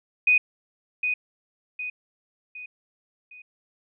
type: tone with echo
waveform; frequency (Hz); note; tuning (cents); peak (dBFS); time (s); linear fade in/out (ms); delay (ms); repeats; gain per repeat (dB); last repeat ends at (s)
sine; 2489; D#7; 0; -15; 0.27-0.38; 5; 760; 4; -7; 3.42
effects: none